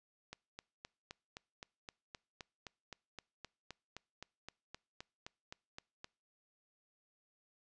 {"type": "click train", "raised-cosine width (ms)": 0.2, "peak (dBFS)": -29, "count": 23, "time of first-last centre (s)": [0.33, 6.044], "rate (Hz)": 3.85, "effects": ["noise-tail reverb RT60 0.4 s tail -26 dB re dry", "resampled to 22050 Hz"]}